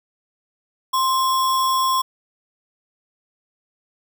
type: tone with sample-and-hold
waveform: sine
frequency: 1049 Hz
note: C6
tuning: 4 cents sharp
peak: -16 dBFS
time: 0.93-2.02 s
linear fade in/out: 10 ms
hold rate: 4410 Hz
effects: none